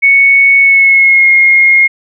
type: tone with pitch glide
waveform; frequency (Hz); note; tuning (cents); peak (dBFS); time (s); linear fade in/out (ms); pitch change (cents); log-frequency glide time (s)
sine; 2217 to 2144; C#7 to C7; 0 to +42; -3; 0.02-1.88; 20; -58; 0.59-1.3
effects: none